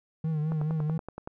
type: tone with vibrato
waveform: triangle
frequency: 155.56 Hz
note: D#3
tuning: in tune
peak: -24 dBFS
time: 0.24-0.98 s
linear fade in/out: 5 ms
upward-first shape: triangle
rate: 4.6 Hz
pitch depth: 73 cents each way
type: click train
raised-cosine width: 1 ms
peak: -23 dBFS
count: 9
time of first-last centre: 0.52-1.275 s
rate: 10.6 Hz
effects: none